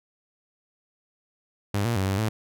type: tone with pitch steps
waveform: sawtooth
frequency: 101.3 / 117.6 / 95.6 / 97 / 109.4 Hz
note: G#2 / A#2 / G2 / G2 / A2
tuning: -43 / +16 / -43 / -18 / -9 cents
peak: -19 dBFS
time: 1.74-2.29 s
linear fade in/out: 5 ms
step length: 110 ms
effects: none